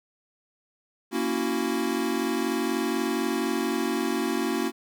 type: chord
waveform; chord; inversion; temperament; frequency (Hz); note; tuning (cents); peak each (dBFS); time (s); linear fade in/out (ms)
square; F# dominant seventh; first; equal; 233.1 / 277.2 / 329.6 / 370; A#3 / C#4 / E4 / F#4; 0 / 0 / 0 / 0; -31; 1.11-4.72; 50
effects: 10-bit